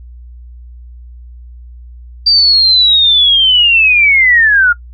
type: linear sweep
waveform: sine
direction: down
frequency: 4699 to 1400 Hz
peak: -5 dBFS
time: 2.26-4.73 s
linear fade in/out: 10 ms
effects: noise-tail reverb RT60 0.1 s tail -23 dB re dry + added 60 Hz sine -30 dBFS peak until 4.93 s